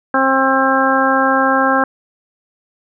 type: harmonic tone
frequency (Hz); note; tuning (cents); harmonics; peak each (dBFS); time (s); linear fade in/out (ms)
266.4; C4; +31; 1 / 2 / 3 / 4 / 5 / 6; -18 / -18 / -18 / -18 / -18 / -18; 0.14-1.84; 2
effects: none